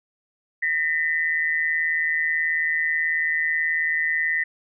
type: tone pair together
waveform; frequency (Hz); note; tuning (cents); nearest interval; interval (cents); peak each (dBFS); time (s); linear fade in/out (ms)
sine; 1830.6 / 1989; A#6 / B6; -32 / +12; minor second; 144; -23; 0.62-4.44; 10
effects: none